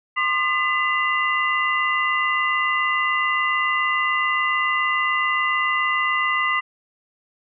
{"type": "tone cluster", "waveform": "sine", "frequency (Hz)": [1061, 1208, 2011, 2786], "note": ["C6", "D6", "B6", "F7"], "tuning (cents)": [24, 48, 31, -5], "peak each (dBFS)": [-26, -24, -21, -28], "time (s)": [0.16, 6.61], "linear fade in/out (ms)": 20, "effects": []}